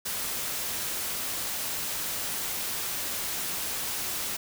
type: noise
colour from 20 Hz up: white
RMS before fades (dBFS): -32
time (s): 0.05-4.37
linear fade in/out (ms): 10
effects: none